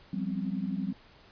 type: tone cluster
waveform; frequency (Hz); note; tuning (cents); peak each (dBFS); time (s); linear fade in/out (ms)
sine; 176.9 / 196.6 / 253.4 / 265.1; F3 / G3 / B3 / C4; +23 / +5 / +45 / +23; -35 / -32 / -39 / -39; 0.13-0.93; 5
effects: pink hiss -57 dBFS RMS until 1.31 s + resampled to 11025 Hz